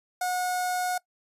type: tone with notch filter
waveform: sawtooth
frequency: 727 Hz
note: F#5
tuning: 31 cents flat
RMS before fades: -28 dBFS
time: 0.21-0.98 s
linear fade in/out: 5 ms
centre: 2800 Hz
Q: 0.94
effects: noise-tail reverb RT60 0.1 s tail -22 dB re dry + resampled to 32000 Hz